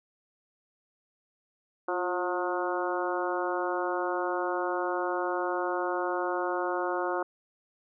harmonic tone with a mistuned harmonic, 180 Hz, F#3, 47 cents flat, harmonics 2 / 3 / 4 / 5 / 6 / 7 / 8, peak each -32 / -34 / -35 / -36 / -37 / -37 / -38 dBFS, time 1.88-7.23 s, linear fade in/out 5 ms, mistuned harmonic 2, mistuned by -35 cents, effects none

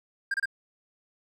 triangle tone bursts, 1601 Hz, G6, 36 cents sharp, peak -23 dBFS, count 3, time 0.31-0.457 s, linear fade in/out 5 ms, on 31 ms, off 27 ms, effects none

